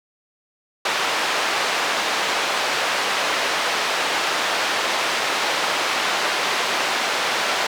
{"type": "band-pass noise", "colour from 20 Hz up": "pink", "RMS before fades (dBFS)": -22, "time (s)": [0.85, 7.67], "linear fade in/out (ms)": 5, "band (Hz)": [640, 4500], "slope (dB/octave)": 12, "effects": []}